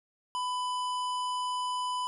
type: harmonic tone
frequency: 998 Hz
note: B5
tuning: 18 cents sharp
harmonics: 1 / 3 / 5 / 7 / 9 / 10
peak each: -30 / -39 / -47 / -51 / -52 / -53 dBFS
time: 0.35-2.07 s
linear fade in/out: 0 ms
effects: none